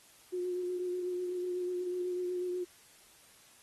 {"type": "tone with vibrato", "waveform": "sine", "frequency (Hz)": 360, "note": "F#4", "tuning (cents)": -47, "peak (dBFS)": -32, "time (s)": [0.32, 2.65], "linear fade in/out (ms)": 20, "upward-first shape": "triangle", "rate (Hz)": 8.1, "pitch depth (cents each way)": 26, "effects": ["white hiss -60 dBFS RMS until 3.62 s", "AAC 32 kbps"]}